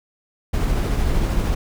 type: noise with tremolo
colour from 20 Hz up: brown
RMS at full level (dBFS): -18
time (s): 0.53-1.55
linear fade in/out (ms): 10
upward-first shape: triangle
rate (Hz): 13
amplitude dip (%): 30
effects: none